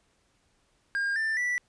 triangle tone with pitch steps, 1613 / 1779.4 / 1963 Hz, G6 / A6 / B6, +49 / +19 / -11 cents, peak -24 dBFS, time 0.95-1.58 s, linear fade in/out 0 ms, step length 210 ms, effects pink hiss -69 dBFS RMS until 1.68 s + resampled to 22050 Hz

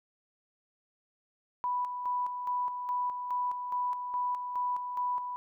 sine tone with tremolo, 987.8 Hz, B5, in tune, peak -28 dBFS, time 1.64-5.36 s, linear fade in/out 0 ms, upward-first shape square, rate 2.4 Hz, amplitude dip 50%, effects none

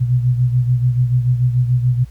sine beating tone pair, 123.1 / 130 Hz, B2 / C3, -5 / -11 cents, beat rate 6.9 Hz, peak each -13 / -20 dBFS, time 0-2.05 s, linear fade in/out 20 ms, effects added 60 Hz sine -35 dBFS peak until 2.1 s + pink hiss -54 dBFS RMS until 2.1 s

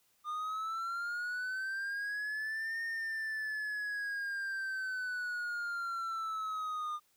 triangle linear two-way sweep, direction up then down, 1208 to 1833 to 1208 Hz, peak -33 dBFS, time 0.24-7 s, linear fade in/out 50 ms, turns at 2.83 s, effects white hiss -72 dBFS RMS until 7.16 s

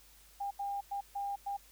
sine tone bursts at uneven times, 802 Hz, G5, 39 cents sharp, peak -34 dBFS, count 5, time 0.4-0.51 / 0.59-0.81 / 0.91-1.01 / 1.15-1.36 / 1.46-1.57 s, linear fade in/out 10 ms, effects added 50 Hz sine -63 dBFS peak until 1.71 s + white hiss -61 dBFS RMS until 1.71 s

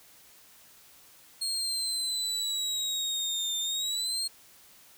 30% pulse exponential two-way sweep, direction down then up, 4260 to 3594 to 4260 Hz, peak -26 dBFS, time 1.41-4.28 s, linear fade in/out 10 ms, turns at 3.59 s, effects white hiss -56 dBFS RMS until 4.97 s

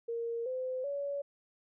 sine tone with pitch steps, 465 / 513 / 565.9 Hz, A#4 / C5 / C#5, -4 / -34 / +36 cents, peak -33 dBFS, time 0.08-1.22 s, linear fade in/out 10 ms, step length 380 ms, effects none

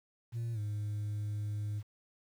sine tone with pitch glide, 116.54 to 104.43 Hz, A#2 to G#2, 0 to +10 cents, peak -31 dBFS, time 0.32-1.83 s, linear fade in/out 50 ms, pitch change -190 cents, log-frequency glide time 0.53-0.59 s, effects tanh soft clip ceiling -33 dBFS + 10-bit

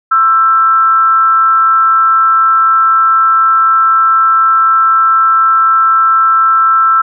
sine tone with amplitude modulation, 1328 Hz, E6, 12 cents sharp, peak -3 dBFS, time 0.11-7.02 s, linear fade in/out 10 ms, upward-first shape sine, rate 257 Hz, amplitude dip 50%, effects none

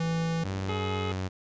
square tone, 164.81 Hz, E3, in tune, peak -27 dBFS, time 0-0.44 s, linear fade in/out 5 ms
click train, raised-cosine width 2 ms, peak -32 dBFS, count 39, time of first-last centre 0.04-0.72 s, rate 55.9 Hz
sawtooth tone with pitch glide, 95.9 to 93.6 Hz, G2 to F#2, -37 to +20 cents, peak -26 dBFS, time 0.44-1.29 s, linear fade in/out 20 ms, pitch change -43 cents, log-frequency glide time 0.75-1.13 s
harmonic tone, 423 Hz, G#4, 32 cents sharp, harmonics 1 / 2 / 3 / 5 / 6 / 7 / 8 / 9, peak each -34 / -38 / -39 / -43 / -45 / -44 / -49 / -49 dBFS, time 0.69-1.12 s, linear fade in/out 0 ms
effects resampled to 16000 Hz

